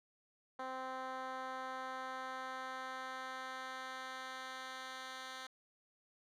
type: tone with band-pass filter sweep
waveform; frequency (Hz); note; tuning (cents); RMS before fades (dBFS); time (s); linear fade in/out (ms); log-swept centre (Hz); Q
10% pulse; 260; C4; -11; -45; 0.59-5.47; 5; 860 to 3000; 0.83
effects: none